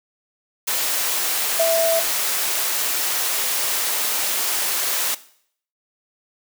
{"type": "tone in noise", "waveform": "sine", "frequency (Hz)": 659.3, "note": "E5", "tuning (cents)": 0, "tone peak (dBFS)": -14, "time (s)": [1.59, 2], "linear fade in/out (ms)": 10, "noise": "white", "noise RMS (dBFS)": -22, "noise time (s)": [0.67, 5.15], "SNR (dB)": 5, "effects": ["noise-tail reverb RT60 0.6 s tail -17 dB re dry", "high-pass 400 Hz 12 dB/octave"]}